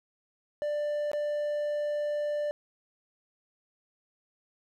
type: tone with dropouts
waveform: triangle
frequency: 591 Hz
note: D5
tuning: 11 cents sharp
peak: -26 dBFS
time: 0.62-2.51 s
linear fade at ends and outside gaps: 0 ms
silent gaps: 1.116-1.133 s
effects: none